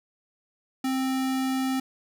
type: tone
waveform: square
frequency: 262.8 Hz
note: C4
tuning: 8 cents sharp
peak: -25 dBFS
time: 0.84-1.8 s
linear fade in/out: 5 ms
effects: none